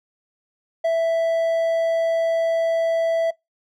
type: tone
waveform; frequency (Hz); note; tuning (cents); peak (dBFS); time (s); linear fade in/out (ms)
triangle; 660; E5; +2; -15; 0.84-3.31; 10
effects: noise-tail reverb RT60 0.2 s tail -25 dB re dry